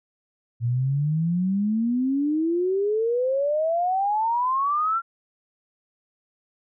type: exponential sweep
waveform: sine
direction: up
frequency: 115.1 to 1383 Hz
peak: -20 dBFS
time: 0.6-5.02 s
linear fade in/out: 50 ms
effects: none